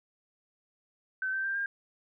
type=tone with pitch steps; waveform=sine; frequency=1531 / 1556 / 1581.3 / 1607.1 Hz; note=G6 / G6 / G6 / G6; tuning=-41 / -13 / +15 / +43 cents; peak=-29 dBFS; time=1.22-1.66 s; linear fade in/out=2 ms; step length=110 ms; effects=none